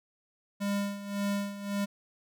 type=tone with tremolo; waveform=square; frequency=201.4 Hz; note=G3; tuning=47 cents sharp; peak=-28 dBFS; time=0.6-1.86 s; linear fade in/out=20 ms; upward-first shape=sine; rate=1.8 Hz; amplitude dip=75%; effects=none